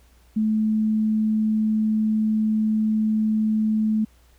sine tone, 216.8 Hz, A3, 25 cents flat, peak -18 dBFS, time 0.36-4.05 s, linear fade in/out 10 ms, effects added 60 Hz sine -53 dBFS peak until 4.38 s + pink hiss -60 dBFS RMS until 4.38 s

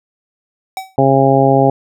square tone with exponential decay, 762 Hz, G5, 49 cents flat, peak -18 dBFS, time 0.77-0.96 s, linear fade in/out 1 ms, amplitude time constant 40 ms
harmonic tone, 135.6 Hz, C#3, 38 cents flat, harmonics 1 / 2 / 3 / 4 / 5 / 6, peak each -15 / -15 / -15 / -15 / -15 / -15 dBFS, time 0.98-1.7 s, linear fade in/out 2 ms
effects none

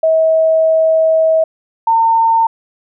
sine tone pair in turn, 642 / 907.9 Hz, E5 / A#5, -46 / -46 cents, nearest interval tritone, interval 600 cents, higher second, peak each -8 dBFS, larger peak neither, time 0.03-1.44 / 1.87-2.47 s, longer first, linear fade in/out 5 ms, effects none

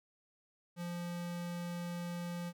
square tone, 173.8 Hz, F3, 8 cents flat, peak -39 dBFS, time 0.76-2.53 s, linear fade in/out 50 ms, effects none

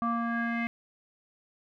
square tone with low-pass filter sweep, 233.1 Hz, A#3, in tune, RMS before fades -30 dBFS, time 0.02-0.67 s, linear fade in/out 0 ms, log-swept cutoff 1100 to 2200 Hz, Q 6.2, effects none

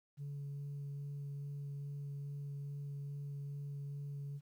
sine tone with vibrato, 142.2 Hz, C#3, 45 cents sharp, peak -39 dBFS, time 0.17-4.41 s, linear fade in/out 50 ms, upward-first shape sine, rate 2.4 Hz, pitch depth 9 cents each way, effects tanh soft clip ceiling -39 dBFS + 12-bit

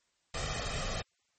pink noise with comb filter, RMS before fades -35 dBFS, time 0.34-1.02 s, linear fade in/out 5 ms, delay 1.6 ms, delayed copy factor +0.65, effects white hiss -75 dBFS RMS until 1.38 s + MP3 32 kbps

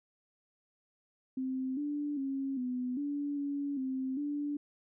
sine tone with pitch steps, 260.8 / 292.3 / 271.3 / 250.5 / 287.6 / 283.7 / 262.3 / 290.8 Hz, C4 / D4 / C#4 / B3 / D4 / C#4 / C4 / D4, -5 / -8 / -37 / +25 / -36 / +40 / +4 / -17 cents, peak -32 dBFS, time 1.37-4.57 s, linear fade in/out 5 ms, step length 400 ms, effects none

